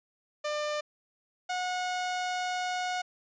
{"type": "tone pair in turn", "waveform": "sawtooth", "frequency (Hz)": [598, 728.5], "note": ["D5", "F#5"], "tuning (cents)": [31, -27], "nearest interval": "minor third", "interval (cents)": 342, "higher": "second", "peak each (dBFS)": -26, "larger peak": "neither", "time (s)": [[0.44, 0.81], [1.49, 3.02]], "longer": "second", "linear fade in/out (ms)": 10, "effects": ["resampled to 16000 Hz"]}